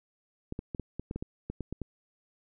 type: clicks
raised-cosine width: 3 ms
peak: -22 dBFS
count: 12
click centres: 0.524 / 0.591 / 0.748 / 0.797 / 0.996 / 1.111 / 1.16 / 1.225 / 1.5 / 1.607 / 1.726 / 1.817 s
effects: none